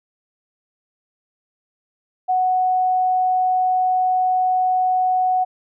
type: tone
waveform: sine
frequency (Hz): 740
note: F#5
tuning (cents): 0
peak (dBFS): -15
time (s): 2.28-5.45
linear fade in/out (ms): 20
effects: none